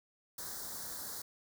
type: band-stop noise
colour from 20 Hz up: white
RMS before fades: -43 dBFS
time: 0.38-1.22 s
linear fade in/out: 5 ms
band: 1800 to 3900 Hz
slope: 48 dB/octave
effects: none